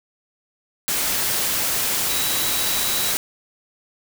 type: tone in noise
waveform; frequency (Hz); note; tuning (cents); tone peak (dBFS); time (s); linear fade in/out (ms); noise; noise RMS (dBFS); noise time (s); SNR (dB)
sine; 3900; B7; -23; -29; 2.09-3.11; 0; white; -22; 0.88-3.17; -10
effects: none